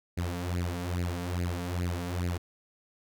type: tone with flanger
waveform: sawtooth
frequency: 88.1 Hz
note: F2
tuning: 16 cents sharp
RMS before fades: -32 dBFS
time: 0.17-2.38 s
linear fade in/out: 10 ms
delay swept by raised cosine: 0.43 to 4.43 ms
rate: 2.4 Hz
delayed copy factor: +0.8
effects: none